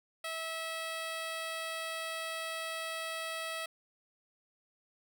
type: tone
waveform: 10% pulse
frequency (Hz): 650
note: E5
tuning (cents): -24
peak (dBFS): -28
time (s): 0.24-3.66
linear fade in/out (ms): 5
effects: none